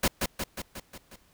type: noise with echo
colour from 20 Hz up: pink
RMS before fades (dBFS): -24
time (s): 0.03-0.08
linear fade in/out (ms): 5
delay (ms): 180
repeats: 6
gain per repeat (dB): -4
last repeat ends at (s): 1.16
effects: pink hiss -63 dBFS RMS until 1.33 s